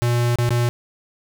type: tone with dropouts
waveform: square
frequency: 120 Hz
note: B2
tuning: 49 cents flat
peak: -17 dBFS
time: 0.02-0.69 s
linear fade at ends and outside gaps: 0 ms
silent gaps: 0.357-0.386 / 0.491-0.506 s
effects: none